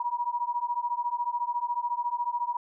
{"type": "beating tone pair", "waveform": "sine", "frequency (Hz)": [954, 968], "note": ["A#5", "B5"], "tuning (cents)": [40, -35], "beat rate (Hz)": 14, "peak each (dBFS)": [-30, -30], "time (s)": [0, 2.57], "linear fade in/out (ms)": 5, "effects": []}